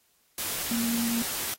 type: tone in noise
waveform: sine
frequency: 233.1 Hz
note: A#3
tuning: in tune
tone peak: -26 dBFS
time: 0.71-1.22 s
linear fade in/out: 2 ms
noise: white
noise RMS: -32 dBFS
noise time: 0.38-1.54 s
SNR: +3 dB
effects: white hiss -67 dBFS RMS until 1.58 s + AAC 48 kbps